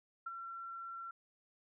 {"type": "tone with ADSR envelope", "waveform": "sine", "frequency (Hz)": 1358, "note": "F6", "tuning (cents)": -49, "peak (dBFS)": -37, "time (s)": [0.26, 1.11], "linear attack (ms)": 8, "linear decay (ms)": 26, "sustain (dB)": -6, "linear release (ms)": 4, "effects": []}